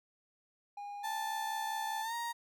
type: tone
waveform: triangle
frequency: 815 Hz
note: G#5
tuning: 33 cents flat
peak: -39 dBFS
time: 0.77-2.02 s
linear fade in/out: 5 ms
type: tone with pitch glide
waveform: 35% pulse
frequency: 880 to 937.7 Hz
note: A5 to A#5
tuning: 0 to +10 cents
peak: -34 dBFS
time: 1.03-2.33 s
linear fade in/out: 20 ms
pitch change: +110 cents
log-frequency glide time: 2.03-2.14 s
effects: none